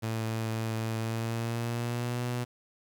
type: tone with pitch glide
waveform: sawtooth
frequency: 112 to 122.14 Hz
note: A2 to B2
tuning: +31 to -19 cents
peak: -26 dBFS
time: 0.02-2.45 s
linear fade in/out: 20 ms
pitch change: +150 cents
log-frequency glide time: 0.95-2.25 s
effects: 9-bit